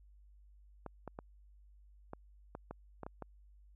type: clicks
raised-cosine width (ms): 1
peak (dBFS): -29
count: 9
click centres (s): 0.863 / 1.077 / 1.189 / 2.134 / 2.551 / 2.71 / 3.033 / 3.065 / 3.223
effects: added 50 Hz sine -58 dBFS peak until 3.75 s